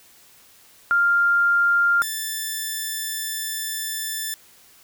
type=tone pair in turn; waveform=sine / 5% pulse; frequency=1396.9 / 1760 Hz; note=F6 / A6; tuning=0 / 0 cents; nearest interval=major third; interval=400 cents; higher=second; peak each=-15 dBFS; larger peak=neither; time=0.91-2.02 / 2.02-4.34 s; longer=second; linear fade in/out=0 ms; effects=white hiss -52 dBFS RMS until 4.83 s